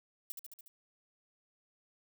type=noise with echo; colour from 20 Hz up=violet; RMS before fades=-41 dBFS; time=0.3-0.32 s; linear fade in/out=0 ms; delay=72 ms; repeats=5; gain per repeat=-3 dB; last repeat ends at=0.68 s; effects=none